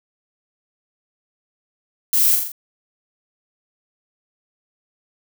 violet noise with echo, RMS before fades -17 dBFS, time 2.13-2.35 s, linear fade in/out 0 ms, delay 42 ms, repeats 4, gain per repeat -4 dB, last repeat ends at 2.518 s, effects none

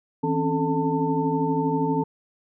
sine tone cluster, 161.5 / 264.3 / 276.8 / 438.2 / 894 Hz, E3 / C4 / C#4 / A4 / A5, -35 / +18 / -2 / -7 / +27 cents, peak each -27 dBFS, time 0.23-2.04 s, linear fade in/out 10 ms, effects none

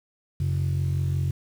sine tone pair together, 90.9 / 136.46 Hz, F#2 / C#3, -30 / -27 cents, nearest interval perfect fifth, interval 703 cents, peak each -23 dBFS, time 0.4-1.31 s, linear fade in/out 5 ms, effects tanh soft clip ceiling -19 dBFS + 8-bit

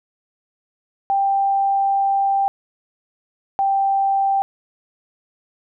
sine tone pair in turn, 788 / 784.8 Hz, G5 / G5, +9 / +2 cents, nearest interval unison, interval 7 cents, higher first, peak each -15 dBFS, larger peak neither, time 1.1-2.48 / 3.59-4.42 s, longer first, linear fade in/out 0 ms, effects none

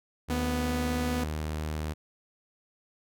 sawtooth tone with pitch glide, 76 to 77.11 Hz, D#2 to D#2, -40 to -15 cents, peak -27 dBFS, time 0.28-1.94 s, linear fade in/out 20 ms, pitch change +25 cents, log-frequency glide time 1.16-1.33 s
sawtooth tone, 246.9 Hz, B3, in tune, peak -25 dBFS, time 0.3-1.24 s, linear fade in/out 5 ms
effects none

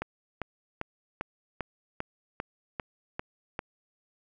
click train, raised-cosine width 0.5 ms, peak -17 dBFS, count 10, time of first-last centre 0.02-3.591 s, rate 2.52 Hz, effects none

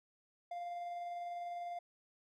triangle tone with tremolo, 698.5 Hz, F5, in tune, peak -37 dBFS, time 0.51-1.79 s, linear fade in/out 5 ms, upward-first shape triangle, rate 20 Hz, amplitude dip 30%, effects none

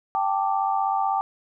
sine chord, G suspended second, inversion none, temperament equal, 784 / 880 / 1174.7 Hz, G5 / A5 / D6, 0 / 0 / 0 cents, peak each -23 / -26 / -28 dBFS, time 0.15-1.21 s, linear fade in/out 0 ms, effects none

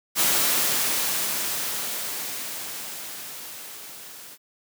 white noise with level ramp, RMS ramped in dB -20 to -43 dBFS, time 0.15-4.38 s, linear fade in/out 50 ms, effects high-pass 150 Hz 12 dB/octave

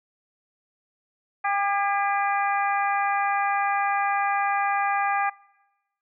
harmonic tone with a mistuned harmonic, 400 Hz, G4, 35 cents sharp, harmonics 2 / 3 / 4 / 5 / 6, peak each -24 / -28 / -30 / -32 / -34 dBFS, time 1.44-5.3 s, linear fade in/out 10 ms, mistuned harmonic 4, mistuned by +39 cents, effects noise-tail reverb RT60 1.0 s tail -22 dB re dry

